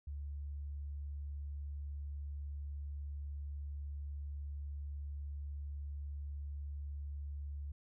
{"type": "tone", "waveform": "sine", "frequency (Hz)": 71.8, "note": "D2", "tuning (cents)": -39, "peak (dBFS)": -40, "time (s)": [0.07, 7.72], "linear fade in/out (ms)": 5, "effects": []}